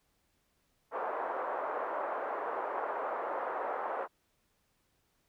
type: band-pass noise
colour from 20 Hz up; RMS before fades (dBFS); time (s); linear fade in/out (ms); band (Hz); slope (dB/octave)
pink; -36; 0.91-4.08; 50; 490 to 1300; 24
effects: pink hiss -75 dBFS RMS until 5.28 s